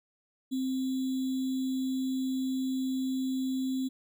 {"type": "tone with sample-and-hold", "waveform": "sine", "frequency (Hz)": 261.6, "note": "C4", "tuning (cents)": 0, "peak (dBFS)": -28, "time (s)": [0.51, 3.89], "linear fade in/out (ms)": 20, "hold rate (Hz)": 3675, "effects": []}